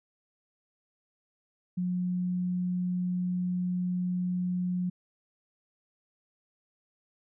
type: tone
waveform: sine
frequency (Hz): 180.1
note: F#3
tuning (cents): -46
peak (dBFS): -27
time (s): 1.77-4.9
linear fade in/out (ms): 10
effects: none